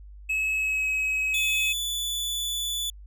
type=tone with pitch glide; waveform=triangle; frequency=2578 to 2553 Hz; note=E7 to D#7; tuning=-39 to +44 cents; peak=-22 dBFS; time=0.29-1.73 s; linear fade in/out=10 ms; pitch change=-17 cents; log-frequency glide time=0.55-0.87 s
type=tone; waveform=sawtooth; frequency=3468 Hz; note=A7; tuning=26 cents flat; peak=-24 dBFS; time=1.34-2.9 s; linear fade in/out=2 ms
effects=added 50 Hz sine -42 dBFS peak until 3.06 s